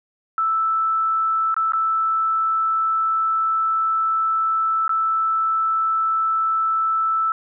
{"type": "tone with dropouts", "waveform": "sine", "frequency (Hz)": 1318.5, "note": "E6", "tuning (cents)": 0, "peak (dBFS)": -17, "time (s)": [0.38, 7.32], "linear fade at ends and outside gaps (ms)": 1, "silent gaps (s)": [[1.543, 1.565], [1.721, 1.734], [4.879, 4.893]], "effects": []}